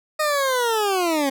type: linear sweep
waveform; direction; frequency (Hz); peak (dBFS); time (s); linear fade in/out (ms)
20% pulse; down; 622.3 to 265.9; -14; 0.19-1.3; 10
effects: none